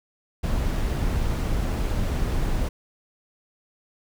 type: noise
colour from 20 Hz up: brown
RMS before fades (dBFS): -24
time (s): 0.43-2.69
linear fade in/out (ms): 10
effects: none